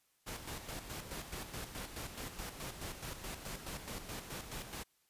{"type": "noise with tremolo", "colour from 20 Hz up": "pink", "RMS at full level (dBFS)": -43, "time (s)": [0.26, 4.84], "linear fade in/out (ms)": 20, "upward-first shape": "square", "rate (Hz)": 4.7, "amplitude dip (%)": 55, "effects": ["white hiss -75 dBFS RMS until 5.09 s", "resampled to 32000 Hz"]}